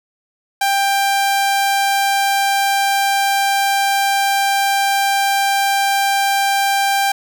sawtooth tone, 791 Hz, G5, 15 cents sharp, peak -10 dBFS, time 0.61-7.12 s, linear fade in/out 5 ms, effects none

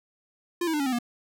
square tone with pitch steps, 348 / 322.8 / 299.5 / 277.8 / 257.7 / 239.1 Hz, F4 / E4 / D4 / C#4 / C4 / A#3, -6 / -36 / +34 / +4 / -26 / +44 cents, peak -25 dBFS, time 0.61-0.988 s, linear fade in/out 5 ms, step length 63 ms, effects none

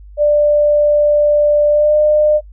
sine tone with pitch glide, 591 to 603.4 Hz, D5 to D5, +11 to +47 cents, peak -8 dBFS, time 0.17-2.41 s, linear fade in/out 50 ms, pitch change +36 cents, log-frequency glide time 1.7-1.96 s, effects noise-tail reverb RT60 0.1 s tail -21 dB re dry + added 50 Hz sine -34 dBFS peak until 2.52 s

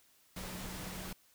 sine tone in noise, 185 Hz, F#3, in tune, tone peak -47 dBFS, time 0.36-1.13 s, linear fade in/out 5 ms, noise pink, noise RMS -44 dBFS, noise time 0.36-1.13 s, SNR -6 dB, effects white hiss -67 dBFS RMS until 1.34 s

